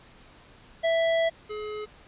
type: tone pair in turn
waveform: square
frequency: 660 / 423.9 Hz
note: E5 / G#4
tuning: +2 / +35 cents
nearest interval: minor sixth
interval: 767 cents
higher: first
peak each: -22 / -33 dBFS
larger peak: first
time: 0.83-1.3 / 1.49-1.86 s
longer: first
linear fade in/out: 20 ms
effects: pink hiss -53 dBFS RMS until 2.07 s + resampled to 8000 Hz